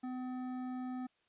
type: tone with hard clipping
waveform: sine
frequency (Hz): 253.8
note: B3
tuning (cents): +47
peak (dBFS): -40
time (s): 0.03-1.07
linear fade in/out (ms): 10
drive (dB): 11
effects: white hiss -75 dBFS RMS until 1.28 s + resampled to 8000 Hz